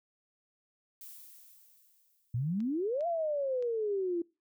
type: noise with exponential decay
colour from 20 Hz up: violet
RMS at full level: -47 dBFS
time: 1.01-2.9 s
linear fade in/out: 2 ms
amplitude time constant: 410 ms
type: exponential two-way sweep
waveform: sine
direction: up then down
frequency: 111.9 to 698.5 to 333.6 Hz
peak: -29 dBFS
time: 2.34-4.22 s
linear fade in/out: 5 ms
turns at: 3.07 s
type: clicks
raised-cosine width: 0.2 ms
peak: -37 dBFS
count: 3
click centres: 2.604 / 3.008 / 3.625 s
effects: noise-tail reverb RT60 0.3 s tail -24 dB re dry